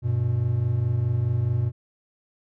triangle tone pair together, 96.14 / 120.9 Hz, G2 / B2, -33 / -36 cents, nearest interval major third, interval 397 cents, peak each -24 / -20 dBFS, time 0.02-1.72 s, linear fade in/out 50 ms, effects none

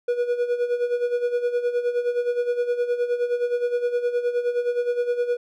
triangle tone with tremolo, 484.3 Hz, B4, 34 cents flat, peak -16 dBFS, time 0.08-5.37 s, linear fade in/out 5 ms, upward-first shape sine, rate 9.6 Hz, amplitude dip 70%, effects none

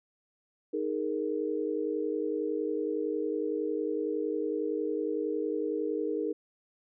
sine chord, D# suspended fourth, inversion none, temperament equal, 311.1 / 415.3 / 466.2 Hz, D#4 / G#4 / A#4, 0 / 0 / 0 cents, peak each -33 dBFS, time 0.73-6.33 s, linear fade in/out 10 ms, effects none

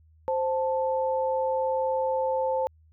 sine tone pair together, 523.3 / 879.5 Hz, C5 / A5, 0 / -1 cents, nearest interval major sixth, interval 899 cents, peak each -25 / -28 dBFS, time 0.28-2.67 s, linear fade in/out 0 ms, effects added 79 Hz sine -55 dBFS peak until 2.92 s

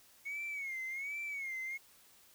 triangle tone with vibrato, 2198 Hz, C#7, 15 cents flat, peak -35 dBFS, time 0.25-1.78 s, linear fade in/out 20 ms, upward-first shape sine, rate 1.3 Hz, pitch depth 110 cents each way, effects tanh soft clip ceiling -34 dBFS + white hiss -63 dBFS RMS until 2.34 s

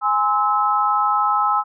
sine chord, Ab augmented, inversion none, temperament just, 830.6 / 1038.3 / 1297.8 Hz, Ab5 / C6 / E6, 0 / -14 / -27 cents, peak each -20 / -22 / -18 dBFS, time 0.01-1.64 s, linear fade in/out 50 ms, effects none

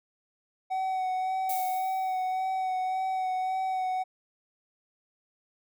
triangle tone with vibrato, 751 Hz, F#5, 26 cents sharp, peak -25 dBFS, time 0.7-4.04 s, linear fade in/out 20 ms, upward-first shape sine, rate 1.8 Hz, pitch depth 18 cents each way
violet noise with exponential decay, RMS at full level -34 dBFS, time 1.49-2.55 s, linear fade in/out 5 ms, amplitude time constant 230 ms
effects none

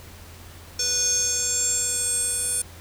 square tone with band-pass filter sweep, 492.2 Hz, B4, 6 cents flat, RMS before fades -24 dBFS, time 0.79-2.62 s, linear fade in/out 5 ms, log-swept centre 5900 to 9400 Hz, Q 9.4, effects added 85 Hz sine -44 dBFS peak until 2.8 s + pink hiss -46 dBFS RMS until 2.8 s

